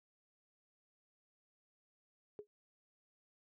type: tone with exponential decay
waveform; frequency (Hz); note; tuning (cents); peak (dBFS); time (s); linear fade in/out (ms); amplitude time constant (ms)
sine; 416.8; G#4; +6; -40; 2.39-2.47; 0; 16
effects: high-pass 80 Hz 12 dB/octave